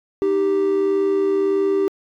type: tone pair together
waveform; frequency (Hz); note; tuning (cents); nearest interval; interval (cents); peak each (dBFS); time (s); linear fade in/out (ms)
triangle; 310.4 / 392; D#4 / G4; -4 / 0; major third; 404; -22 / -14; 0.22-1.88; 0
effects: tanh soft clip ceiling -7 dBFS